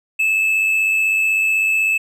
triangle tone with amplitude modulation, 2610 Hz, E7, 18 cents flat, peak -11 dBFS, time 0.19-1.98 s, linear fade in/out 10 ms, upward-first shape sine, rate 96 Hz, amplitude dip 35%, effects none

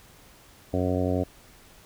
harmonic tone, 91.3 Hz, F#2, 23 cents flat, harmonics 1 / 2 / 3 / 4 / 5 / 6 / 7 / 8, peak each -28 / -32 / -28 / -34 / -32 / -32 / -33 / -38 dBFS, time 0.73-1.24 s, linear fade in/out 10 ms, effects pink hiss -53 dBFS RMS until 1.85 s

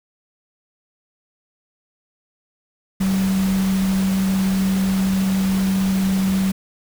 sine tone in noise, 191.2 Hz, G3, 43 cents flat, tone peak -16 dBFS, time 3-6.52 s, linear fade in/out 10 ms, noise pink, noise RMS -30 dBFS, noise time 3-6.52 s, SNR +11 dB, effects none

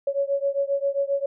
sine beating tone pair, 554.4 / 561.9 Hz, C#5 / C#5, 0 / +23 cents, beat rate 7.5 Hz, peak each -24 / -25 dBFS, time 0.07-1.26 s, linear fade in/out 5 ms, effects none

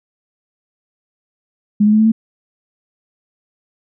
sine tone with pitch steps, 207.7 / 211.5 / 215.3 / 219.2 / 223.1 Hz, G#3 / G#3 / A3 / A3 / A3, 0 / +32 / -37 / -6 / +24 cents, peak -8 dBFS, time 1.8-2.12 s, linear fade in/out 10 ms, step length 64 ms, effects none

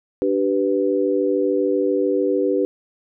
sine chord, G major, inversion second, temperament equal with one note detuned, 293.7 / 386.8 / 493.9 Hz, D4 / G4 / B4, 0 / -23 / 0 cents, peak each -22 / -20 / -21 dBFS, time 0.22-2.65 s, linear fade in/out 0 ms, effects none

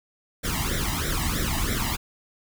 pink noise with flanger, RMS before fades -26 dBFS, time 0.43-1.97 s, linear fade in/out 20 ms, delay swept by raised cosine 0.53 to 1.04 ms, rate 3.1 Hz, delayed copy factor +0.9, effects none

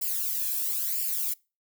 violet noise with flanger, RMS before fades -29 dBFS, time 0.01-1.34 s, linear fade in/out 10 ms, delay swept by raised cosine 0.4 to 1.22 ms, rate 1 Hz, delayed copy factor +0.8, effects noise-tail reverb RT60 0.3 s tail -25 dB re dry

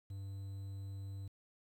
triangle tone with quantisation, 98 Hz, G2, in tune, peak -40 dBFS, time 0.1-1.28 s, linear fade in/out 5 ms, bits 11, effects none

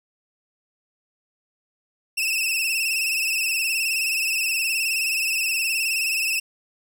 sawtooth tone with vibrato, 2637 Hz, E7, in tune, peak -18 dBFS, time 2.17-6.4 s, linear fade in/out 10 ms, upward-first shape sine, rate 19 Hz, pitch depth 68 cents each way, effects none

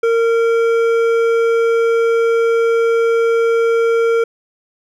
triangle tone with hard clipping, 460 Hz, A#4, 23 cents flat, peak -13 dBFS, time 0.03-4.24 s, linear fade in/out 5 ms, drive 13 dB, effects none

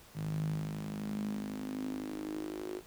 sawtooth tone with high-pass filter sweep, 51.91 Hz, G#1, in tune, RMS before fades -38 dBFS, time 0.14-2.82 s, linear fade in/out 50 ms, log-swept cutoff 140 to 370 Hz, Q 9, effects pink hiss -57 dBFS RMS until 2.86 s

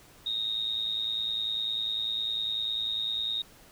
sine tone with amplitude modulation, 3729 Hz, A#7, in tune, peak -25 dBFS, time 0.26-3.42 s, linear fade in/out 5 ms, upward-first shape sine, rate 110 Hz, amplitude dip 70%, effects pink hiss -55 dBFS RMS until 3.71 s

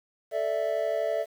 triangle chord, A suspended fourth, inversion none, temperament equal, 440 / 587.3 / 659.3 Hz, A4 / D5 / E5, 0 / 0 / 0 cents, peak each -31 / -28 / -26 dBFS, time 0.31-1.26 s, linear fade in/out 50 ms, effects 9-bit

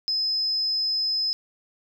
sine tone, 5100 Hz, D#8, 42 cents sharp, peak -22 dBFS, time 0.08-1.33 s, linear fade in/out 0 ms, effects 9-bit

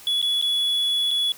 triangle tone with dropouts, 3396 Hz, G#7, 38 cents sharp, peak -18 dBFS, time 0.07-1.32 s, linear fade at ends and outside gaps 1 ms, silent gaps 0.216-0.226 / 0.414-0.424 / 1.108-1.112 s, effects white hiss -45 dBFS RMS until 1.37 s

